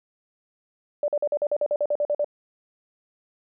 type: tone bursts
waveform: sine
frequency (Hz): 587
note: D5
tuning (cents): -1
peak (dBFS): -20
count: 13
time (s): 1.03-2.245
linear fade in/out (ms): 2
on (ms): 51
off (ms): 46
effects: none